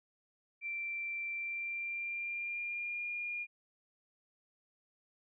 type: tone with pitch glide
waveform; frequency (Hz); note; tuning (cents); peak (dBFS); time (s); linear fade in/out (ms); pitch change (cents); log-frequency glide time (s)
sine; 2350 to 2419; D7 to D#7; +1 to -49; -36; 0.61-3.47; 50; +50; 1.33-3.08
effects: none